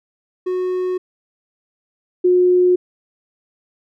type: tone pair in turn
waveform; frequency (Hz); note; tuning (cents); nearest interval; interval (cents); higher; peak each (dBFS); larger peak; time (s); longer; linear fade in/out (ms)
triangle / sine; 366.5 / 361; F#4 / F#4; -16 / -43; unison; 27; first; -16 / -10; second; 0.46-0.98 / 2.24-2.76; neither; 10
effects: none